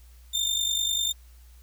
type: tone with amplitude modulation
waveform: 30% pulse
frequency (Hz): 3607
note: A7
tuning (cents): +42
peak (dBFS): -19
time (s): 0.33-1.13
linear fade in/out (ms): 20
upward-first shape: sine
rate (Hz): 50.1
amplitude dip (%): 60
effects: added 60 Hz sine -48 dBFS peak until 1.62 s + white hiss -61 dBFS RMS until 1.62 s